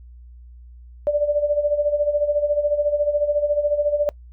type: tone with tremolo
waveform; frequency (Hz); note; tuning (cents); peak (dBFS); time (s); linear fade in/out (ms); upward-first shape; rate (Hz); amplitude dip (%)
sine; 587.3; D5; 0; -14; 1.07-4.09; 0; sine; 14; 70
effects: noise-tail reverb RT60 0.1 s tail -24 dB re dry + added 60 Hz sine -40 dBFS peak until 4.32 s